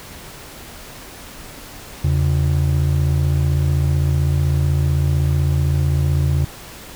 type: ring-modulated tone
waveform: triangle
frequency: 110.2 Hz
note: A2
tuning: 3 cents sharp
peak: -9 dBFS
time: 2.04-6.45 s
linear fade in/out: 5 ms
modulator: 27.9 Hz
effects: pink hiss -37 dBFS RMS until 6.95 s